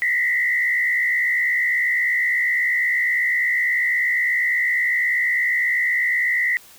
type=tone with frequency modulation; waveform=sine; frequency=1975.5 Hz; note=B6; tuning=in tune; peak=-17 dBFS; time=0.02-6.57 s; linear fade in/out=0 ms; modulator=68.2 Hz; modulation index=1.3; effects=white hiss -47 dBFS RMS until 6.78 s